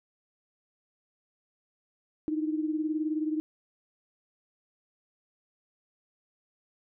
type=beating tone pair; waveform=sine; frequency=307.4 / 326.4 Hz; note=D#4 / E4; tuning=-21 / -17 cents; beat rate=19 Hz; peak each=-28 / -34 dBFS; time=2.28-3.4 s; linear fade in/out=0 ms; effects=none